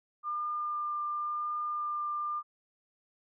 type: tone with vibrato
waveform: sine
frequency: 1200 Hz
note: D6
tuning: 37 cents sharp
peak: -31 dBFS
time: 0.23-2.43 s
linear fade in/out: 50 ms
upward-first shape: triangle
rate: 0.93 Hz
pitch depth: 10 cents each way
effects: none